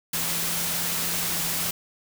sine tone in noise, 170 Hz, F3, 46 cents flat, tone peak -38 dBFS, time 0.13-1.71 s, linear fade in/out 5 ms, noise white, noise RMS -27 dBFS, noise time 0.13-1.71 s, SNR -14 dB, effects none

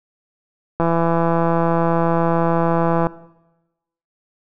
click train, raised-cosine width 1 ms, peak -5 dBFS, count 380, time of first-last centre 0.8-3.069 s, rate 167 Hz, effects noise-tail reverb RT60 1.0 s tail -19 dB re dry

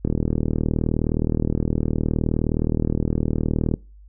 click train, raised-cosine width 3 ms, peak -8 dBFS, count 146, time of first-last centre 0.05-3.74 s, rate 39.3 Hz, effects noise-tail reverb RT60 0.3 s tail -21 dB re dry + added 50 Hz sine -43 dBFS peak until 4.08 s

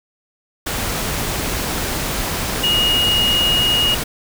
sine tone in noise, 2872 Hz, F7, 48 cents sharp, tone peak -14 dBFS, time 2.63-3.95 s, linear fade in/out 10 ms, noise pink, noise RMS -22 dBFS, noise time 0.66-4.04 s, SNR +5 dB, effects none

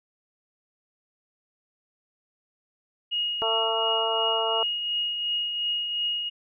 sine tone with tremolo, 2874 Hz, F7, 49 cents sharp, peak -23 dBFS, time 3.11-6.3 s, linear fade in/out 20 ms, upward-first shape triangle, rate 2.8 Hz, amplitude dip 45%
harmonic tone, 224.5 Hz, A3, 35 cents sharp, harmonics 2 / 3 / 4 / 5 / 6, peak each -30 / -29 / -30 / -34 / -35 dBFS, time 3.42-4.63 s, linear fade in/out 0 ms
effects none

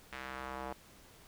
square tone with band-pass filter sweep, 65.41 Hz, C2, in tune, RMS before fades -43 dBFS, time 0.12-0.73 s, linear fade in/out 5 ms, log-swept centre 2000 to 800 Hz, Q 1.4, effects pink hiss -59 dBFS RMS until 1.27 s

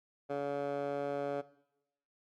15% pulse tone with band-pass filter, 142 Hz, C#3, 42 cents sharp, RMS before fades -36 dBFS, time 0.29-1.42 s, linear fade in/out 20 ms, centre 640 Hz, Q 1.7, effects noise-tail reverb RT60 0.8 s tail -18 dB re dry + Opus 48 kbps

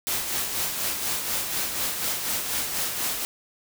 white noise with tremolo, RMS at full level -26 dBFS, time 0.07-3.25 s, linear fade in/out 0 ms, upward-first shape sine, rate 4.1 Hz, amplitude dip 45%, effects none

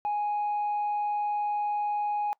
sine tone, 830.6 Hz, G#5, in tune, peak -24 dBFS, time 0.05-2.33 s, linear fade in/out 0 ms, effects noise-tail reverb RT60 0.1 s tail -25 dB re dry + tanh soft clip ceiling -24 dBFS

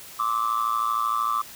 sine tone with amplitude modulation, 1169 Hz, D6, 8 cents flat, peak -16 dBFS, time 0.19-1.42 s, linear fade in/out 10 ms, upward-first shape sine, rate 113 Hz, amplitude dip 100%, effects tanh soft clip ceiling -16 dBFS + white hiss -43 dBFS RMS until 1.55 s

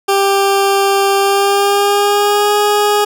20% pulse tone with pitch glide, 394.7 to 414.6 Hz, G4 to G#4, +12 to -3 cents, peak -5 dBFS, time 0.08-3.05 s, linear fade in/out 10 ms, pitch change +85 cents, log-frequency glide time 1.18-2.53 s, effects none

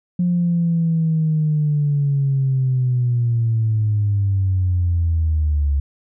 sine linear sweep, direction down, 178.1 to 69.3 Hz, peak -14 dBFS, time 0.19-5.8 s, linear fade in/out 5 ms, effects tanh soft clip ceiling -10 dBFS

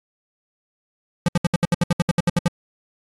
square tone bursts, 173.2 Hz, F3, 14 cents flat, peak -15 dBFS, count 14, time 1.26-2.48 s, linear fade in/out 2 ms, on 24 ms, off 68 ms, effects AAC 32 kbps

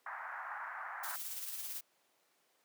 white band-pass noise, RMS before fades -44 dBFS, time 0.06-1.16 s, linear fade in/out 5 ms, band 730 to 1800 Hz, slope 48 dB/octave
blue noise with tremolo, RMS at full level -41 dBFS, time 1.03-1.81 s, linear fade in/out 10 ms, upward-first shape sine, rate 18 Hz, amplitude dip 40%
effects pink hiss -73 dBFS RMS until 2.64 s + high-pass 400 Hz 12 dB/octave

